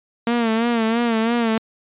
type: tone with vibrato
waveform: sawtooth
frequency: 230 Hz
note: A#3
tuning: 23 cents flat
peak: -13 dBFS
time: 0.27-1.58 s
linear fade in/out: 2 ms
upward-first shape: sine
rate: 3 Hz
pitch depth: 70 cents each way
effects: resampled to 8000 Hz